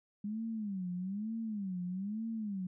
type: tone with vibrato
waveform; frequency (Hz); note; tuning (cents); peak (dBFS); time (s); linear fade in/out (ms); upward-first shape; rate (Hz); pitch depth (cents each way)
sine; 201; G3; +44; -35; 0.24-2.67; 5; sine; 1.1; 210
effects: none